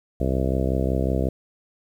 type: harmonic tone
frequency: 65.41 Hz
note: C2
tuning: in tune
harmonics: 1 / 2 / 3 / 4 / 5 / 6 / 7 / 8 / 9 / 10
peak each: -24 / -27 / -29 / -30 / -31 / -32 / -32 / -33 / -34 / -34 dBFS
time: 0.2-1.29 s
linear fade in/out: 5 ms
effects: 9-bit